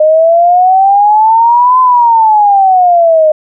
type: exponential two-way sweep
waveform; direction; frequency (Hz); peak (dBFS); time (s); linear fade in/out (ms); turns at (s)
sine; up then down; 611 to 1027 to 611; -3; 0-3.32; 5; 1.8
effects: none